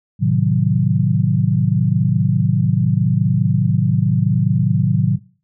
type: chord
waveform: sine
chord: A diminished seventh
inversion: none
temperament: equal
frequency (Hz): 110 / 130.81 / 155.56 / 185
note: A2 / C3 / Eb3 / Gb3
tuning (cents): 0 / 0 / 0 / 0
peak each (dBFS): -18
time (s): 0.19-5.19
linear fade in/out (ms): 50
effects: noise-tail reverb RT60 0.4 s tail -21 dB re dry